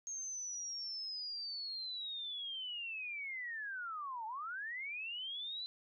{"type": "linear two-way sweep", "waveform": "sine", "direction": "down then up", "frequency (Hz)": [6480, 853, 4052], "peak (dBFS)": -40, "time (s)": [0.07, 5.66], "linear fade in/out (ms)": 0, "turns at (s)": 4.26, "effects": []}